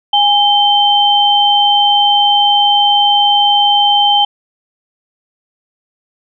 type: tone pair together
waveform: sine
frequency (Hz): 823 / 3110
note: G#5 / G7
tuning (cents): -16 / -14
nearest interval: octave + major seventh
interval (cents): 2302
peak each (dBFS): -10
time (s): 0.13-4.25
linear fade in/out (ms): 5
effects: none